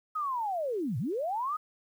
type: linear two-way sweep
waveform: sine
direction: down then up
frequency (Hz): 1282 to 103.83 to 1282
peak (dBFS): -29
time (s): 0.15-1.57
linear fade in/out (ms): 10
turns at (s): 0.98
effects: 10-bit